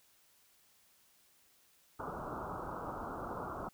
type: low-pass noise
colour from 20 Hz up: white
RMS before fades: -42 dBFS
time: 1.99-3.69 s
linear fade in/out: 5 ms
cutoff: 1400 Hz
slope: 96 dB/octave
effects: white hiss -68 dBFS RMS until 3.73 s